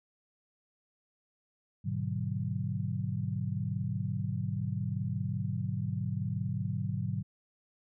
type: chord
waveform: sine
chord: G# half-diminished seventh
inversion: none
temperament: just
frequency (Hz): 103.83 / 124.59 / 149.51 / 186.89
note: G#2 / B2 / D3 / F#3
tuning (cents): 0 / +16 / +31 / +18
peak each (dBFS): -35 / -36 / -37 / -37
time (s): 1.84-7.23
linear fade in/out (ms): 20
effects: none